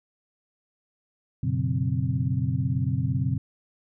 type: tone cluster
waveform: sine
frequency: 93.1 / 121.5 / 139.4 / 181.9 / 260.5 Hz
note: F#2 / B2 / C#3 / F#3 / C4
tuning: +11 / -28 / +10 / -29 / -7 cents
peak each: -31 / -26 / -27 / -33 / -34 dBFS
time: 1.43-3.38 s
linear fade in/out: 5 ms
effects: none